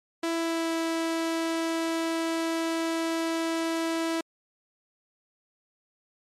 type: tone with pitch glide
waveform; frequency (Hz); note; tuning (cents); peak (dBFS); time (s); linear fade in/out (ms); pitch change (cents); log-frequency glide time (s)
sawtooth; 331.8 to 328.4; E4 to E4; +11 to -6; -22; 0.23-4.21; 5; -17; 0.34-0.74
effects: low-pass 10000 Hz 12 dB/octave + MP3 64 kbps